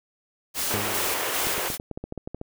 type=noise with tremolo; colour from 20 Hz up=white; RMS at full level=-27 dBFS; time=0.54-1.78 s; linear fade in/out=50 ms; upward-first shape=square; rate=2.5 Hz; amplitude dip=35%
type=band-pass noise; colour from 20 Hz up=pink; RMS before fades=-31 dBFS; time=0.7-1.69 s; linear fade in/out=10 ms; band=340 to 3300 Hz; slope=48 dB/octave
type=tone with exponential decay; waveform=15% pulse; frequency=104.1 Hz; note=G#2; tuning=5 cents sharp; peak=-20 dBFS; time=0.74-1.34 s; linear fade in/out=0 ms; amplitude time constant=130 ms
type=clicks; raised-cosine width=2 ms; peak=-20 dBFS; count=12; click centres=1.47 / 1.58 / 1.702 / 1.799 / 1.913 / 1.975 / 2.04 / 2.124 / 2.177 / 2.275 / 2.346 / 2.414 s
effects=none